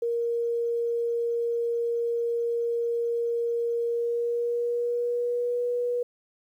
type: tone with pitch glide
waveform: sine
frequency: 469.1 to 485.6 Hz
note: A#4 to B4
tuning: +11 to -29 cents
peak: -24 dBFS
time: 0.02-6.03 s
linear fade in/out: 5 ms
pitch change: +60 cents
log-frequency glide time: 3.85-5.63 s
effects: 10-bit